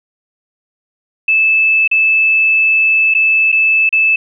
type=tone with dropouts; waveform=sine; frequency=2622 Hz; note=E7; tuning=10 cents flat; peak=-8 dBFS; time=1.28-4.16 s; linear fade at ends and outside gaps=5 ms; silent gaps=1.877-1.913 / 3.14-3.148 / 3.519-3.525 / 3.892-3.926 s; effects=none